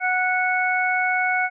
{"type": "harmonic tone", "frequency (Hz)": 737, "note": "F#5", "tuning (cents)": -7, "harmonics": [1, 2, 3], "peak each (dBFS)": [-23, -23, -23], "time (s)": [0, 1.5], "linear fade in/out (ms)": 50, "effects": []}